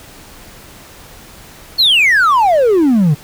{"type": "exponential sweep", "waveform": "triangle", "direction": "down", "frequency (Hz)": [4440, 138.59], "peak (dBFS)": -5, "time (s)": [1.78, 3.15], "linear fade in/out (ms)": 20, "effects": ["tanh soft clip ceiling -2 dBFS", "pink hiss -38 dBFS RMS until 3.23 s"]}